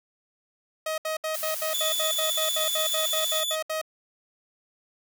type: tone bursts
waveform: sawtooth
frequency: 630 Hz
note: D#5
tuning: 21 cents sharp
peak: -23 dBFS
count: 16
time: 0.86-3.815 s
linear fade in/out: 5 ms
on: 120 ms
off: 69 ms
type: noise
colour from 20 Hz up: blue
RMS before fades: -33 dBFS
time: 1.34-3.41 s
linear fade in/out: 5 ms
type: tone with tremolo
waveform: sawtooth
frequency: 3468 Hz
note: A7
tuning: 26 cents flat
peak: -22 dBFS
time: 1.73-3.56 s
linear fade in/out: 20 ms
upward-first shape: square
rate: 16 Hz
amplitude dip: 30%
effects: none